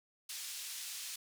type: band-pass noise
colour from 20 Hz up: pink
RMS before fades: -44 dBFS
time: 0.29-1.16 s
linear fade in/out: 5 ms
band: 3600 to 13000 Hz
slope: 12 dB/octave
effects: none